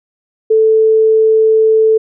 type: tone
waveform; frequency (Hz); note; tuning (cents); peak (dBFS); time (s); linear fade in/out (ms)
sine; 440; A4; 0; -6; 0.5-1.98; 10
effects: none